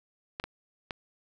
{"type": "clicks", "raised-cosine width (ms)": 0.3, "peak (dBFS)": -18, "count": 3, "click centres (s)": [0.399, 0.44, 0.908], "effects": []}